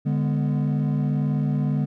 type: chord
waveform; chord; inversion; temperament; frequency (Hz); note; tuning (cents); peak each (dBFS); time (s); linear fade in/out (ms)
triangle; G# diminished; second; equal with one note detuned; 146.83 / 205 / 246.9; D3 / G#3 / B3; 0 / -22 / 0; -19 / -24 / -25; 0.05-1.86; 20
effects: tanh soft clip ceiling -13 dBFS